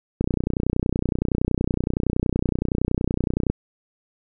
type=click train; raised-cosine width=3 ms; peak=-8 dBFS; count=102; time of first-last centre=0.21-3.5 s; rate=30.7 Hz; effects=none